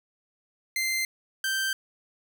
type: tone pair in turn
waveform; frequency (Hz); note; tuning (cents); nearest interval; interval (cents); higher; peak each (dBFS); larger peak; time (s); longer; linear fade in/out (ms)
sawtooth; 2082 / 1562.8; C7 / G6; -9 / -6; perfect fourth; 497; first; -22; neither; 0.76-1.05 / 1.44-1.73; neither; 2
effects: none